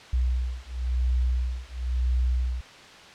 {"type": "beating tone pair", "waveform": "sine", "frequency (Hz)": [61.7, 62.67], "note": ["B1", "B1"], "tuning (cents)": [-1, 26], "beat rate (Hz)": 0.97, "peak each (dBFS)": -26, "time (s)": [0.13, 2.61], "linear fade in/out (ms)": 5, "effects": ["white hiss -46 dBFS RMS until 3.14 s", "low-pass 4000 Hz 12 dB/octave"]}